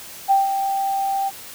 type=tone with ADSR envelope; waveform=sine; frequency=784 Hz; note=G5; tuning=in tune; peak=-11 dBFS; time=0.28-1.31 s; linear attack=30 ms; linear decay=160 ms; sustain=-8 dB; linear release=35 ms; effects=white hiss -38 dBFS RMS until 1.54 s